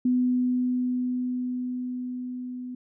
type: tone with level ramp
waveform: sine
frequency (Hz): 250.1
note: B3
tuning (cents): +22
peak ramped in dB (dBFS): -19 to -33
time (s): 0.05-2.75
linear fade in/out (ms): 5
effects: none